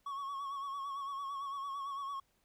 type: tone with vibrato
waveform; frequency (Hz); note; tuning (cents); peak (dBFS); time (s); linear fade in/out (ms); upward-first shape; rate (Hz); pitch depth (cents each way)
triangle; 1108.7; C#6; 0; -36; 0.06-2.2; 5; sine; 8.9; 47
effects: pink hiss -75 dBFS RMS until 2.44 s